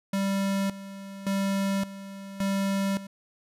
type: tone with tremolo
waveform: square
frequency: 196 Hz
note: G3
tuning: in tune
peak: -25 dBFS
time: 0.13-3.07 s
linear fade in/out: 5 ms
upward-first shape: square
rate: 0.88 Hz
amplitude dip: 80%
effects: resampled to 32000 Hz